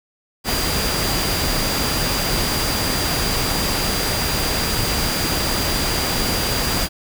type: tone in noise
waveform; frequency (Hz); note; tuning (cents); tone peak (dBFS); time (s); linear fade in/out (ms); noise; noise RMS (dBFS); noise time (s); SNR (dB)
sine; 4772; D8; +27; -26; 0.44-6.89; 50; pink; -21; 0.44-6.89; -8
effects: none